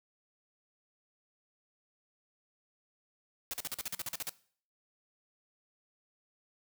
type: noise bursts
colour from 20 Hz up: white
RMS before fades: -37 dBFS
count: 12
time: 3.51-4.294 s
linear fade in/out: 0 ms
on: 25 ms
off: 44 ms
effects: noise-tail reverb RT60 0.5 s tail -19 dB re dry